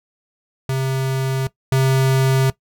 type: tone pair in turn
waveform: square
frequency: 132.9 / 132.9 Hz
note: C3 / C3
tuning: +27 / +27 cents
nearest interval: unison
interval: 0 cents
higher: neither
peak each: -19 / -14 dBFS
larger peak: second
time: 0.69-1.47 / 1.72-2.5 s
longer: neither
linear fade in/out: 2 ms
effects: noise-tail reverb RT60 0.1 s tail -18 dB re dry